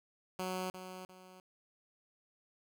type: tone with echo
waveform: 10% pulse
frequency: 185 Hz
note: F#3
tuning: in tune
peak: -28 dBFS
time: 0.39-0.7 s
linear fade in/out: 2 ms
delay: 350 ms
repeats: 2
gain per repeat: -9 dB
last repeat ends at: 1.4 s
effects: none